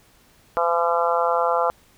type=harmonic tone; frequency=170 Hz; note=F3; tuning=46 cents flat; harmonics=3 / 4 / 5 / 6 / 7 / 8; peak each=-23 / -24 / -25 / -26 / -26 / -27 dBFS; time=0.57-1.7 s; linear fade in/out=0 ms; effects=pink hiss -56 dBFS RMS until 1.97 s